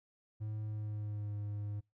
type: tone with pitch glide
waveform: triangle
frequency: 107.4 to 103.44 Hz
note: A2 to G#2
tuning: -41 to -6 cents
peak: -35 dBFS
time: 0.4-1.81 s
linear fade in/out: 20 ms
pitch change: -65 cents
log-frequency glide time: 0.63-1.35 s
effects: noise-tail reverb RT60 0.2 s tail -24 dB re dry